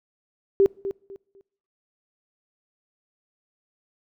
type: tone with echo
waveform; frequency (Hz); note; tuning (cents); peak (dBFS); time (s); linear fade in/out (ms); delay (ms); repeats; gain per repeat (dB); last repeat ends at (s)
sine; 392.7; G4; +3; -13; 0.6-0.66; 0; 250; 3; -12; 1.41
effects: noise-tail reverb RT60 0.7 s tail -25 dB re dry